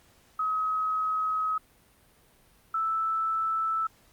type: tone pair in turn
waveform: sine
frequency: 1273 / 1317.1 Hz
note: D#6 / E6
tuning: +39 / -2 cents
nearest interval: minor second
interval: 59 cents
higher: second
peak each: -25 dBFS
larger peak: neither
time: 0.39-1.58 / 2.74-3.87 s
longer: first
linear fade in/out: 5 ms
effects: pink hiss -61 dBFS RMS until 4.12 s + Opus 48 kbps